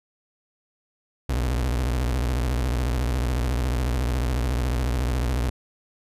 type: tone with vibrato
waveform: 35% pulse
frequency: 62 Hz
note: B1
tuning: 7 cents sharp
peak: -20 dBFS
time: 1.29-5.5 s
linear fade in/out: 5 ms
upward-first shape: sine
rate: 14 Hz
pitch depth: 190 cents each way
effects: resampled to 32000 Hz